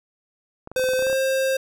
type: clicks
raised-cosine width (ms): 1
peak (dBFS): -22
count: 12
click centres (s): 0.674 / 0.716 / 0.762 / 0.795 / 0.84 / 0.889 / 0.935 / 0.992 / 1.024 / 1.068 / 1.099 / 1.129
type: tone with pitch glide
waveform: square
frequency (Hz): 514 to 530.9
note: C5 to C5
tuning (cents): -31 to +25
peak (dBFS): -20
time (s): 0.76-1.57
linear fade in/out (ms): 5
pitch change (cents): +56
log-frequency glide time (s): 0.97-1.11
effects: none